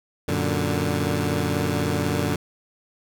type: chord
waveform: 15% pulse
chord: Gb augmented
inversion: none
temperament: equal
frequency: 92.5 / 116.54 / 146.83 Hz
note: Gb2 / Bb2 / D3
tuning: 0 / 0 / 0 cents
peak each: -19 / -22 / -19 dBFS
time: 0.28-2.36 s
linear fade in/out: 5 ms
effects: none